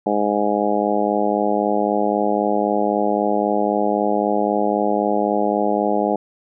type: harmonic tone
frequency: 103.83 Hz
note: G#2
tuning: in tune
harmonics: 2 / 3 / 4 / 5 / 6 / 7 / 8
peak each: -24 / -24 / -24 / -24 / -24 / -24 / -24 dBFS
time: 0.06-6.16 s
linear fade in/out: 5 ms
effects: none